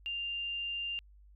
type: tone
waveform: sine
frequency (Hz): 2793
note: F7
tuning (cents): -1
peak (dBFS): -34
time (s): 0.06-0.99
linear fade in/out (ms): 0
effects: added 50 Hz sine -55 dBFS peak until 1.35 s